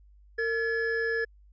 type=tone pair together; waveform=triangle; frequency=457 / 1709 Hz; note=A#4 / G#6; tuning=-34 / +49 cents; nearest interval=octave + major seventh; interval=2283 cents; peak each=-27 dBFS; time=0.38-1.25 s; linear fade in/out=10 ms; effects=added 50 Hz sine -53 dBFS peak until 1.52 s + resampled to 16000 Hz